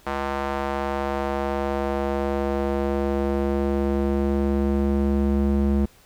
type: tone with band-pass filter sweep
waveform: square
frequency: 69.3 Hz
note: C#2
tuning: in tune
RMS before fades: -23 dBFS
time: 0.06-5.86 s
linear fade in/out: 10 ms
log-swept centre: 1000 to 210 Hz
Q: 1.1
effects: pink hiss -54 dBFS RMS until 6.05 s